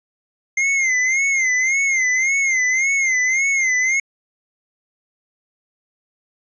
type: tone with vibrato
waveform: square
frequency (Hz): 2100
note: C7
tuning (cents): +6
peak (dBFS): -16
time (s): 0.57-4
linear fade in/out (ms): 5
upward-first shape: sine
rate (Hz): 1.8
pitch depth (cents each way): 89
effects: resampled to 16000 Hz